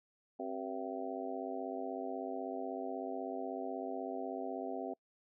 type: harmonic tone with a mistuned harmonic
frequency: 96.2 Hz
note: G2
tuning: 32 cents flat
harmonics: 3 / 4 / 5 / 6 / 7 / 8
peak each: -43 / -44 / -46 / -49 / -43 / -46 dBFS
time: 0.39-4.94 s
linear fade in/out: 10 ms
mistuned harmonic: 3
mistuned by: -140 cents
effects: noise-tail reverb RT60 0.1 s tail -26 dB re dry